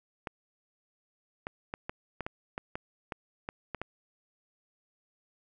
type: clicks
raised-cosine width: 0.5 ms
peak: -20 dBFS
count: 12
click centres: 0.272 / 1.469 / 1.739 / 1.895 / 2.207 / 2.265 / 2.579 / 2.755 / 3.122 / 3.489 / 3.747 / 3.816 s
effects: none